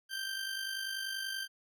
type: tone with amplitude modulation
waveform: 20% pulse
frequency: 1568 Hz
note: G6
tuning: in tune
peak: -29 dBFS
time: 0.09-1.48 s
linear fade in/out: 50 ms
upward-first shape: sine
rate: 50.3 Hz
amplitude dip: 50%
effects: none